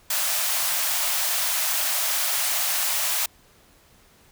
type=high-pass noise; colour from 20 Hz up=white; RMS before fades=-24 dBFS; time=0.1-3.26 s; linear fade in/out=5 ms; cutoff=570 Hz; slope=96 dB/octave; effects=pink hiss -56 dBFS RMS until 4.31 s